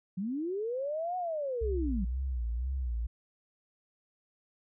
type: linear two-way sweep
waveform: sine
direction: up then down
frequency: 174.61 to 740 to 174.61 Hz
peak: -31 dBFS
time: 0.17-2.05 s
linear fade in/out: 10 ms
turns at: 1.17 s
type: tone with vibrato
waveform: sine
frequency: 61.74 Hz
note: B1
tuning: in tune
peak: -30 dBFS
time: 1.61-3.07 s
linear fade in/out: 10 ms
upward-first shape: sine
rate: 2 Hz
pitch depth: 140 cents each way
effects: none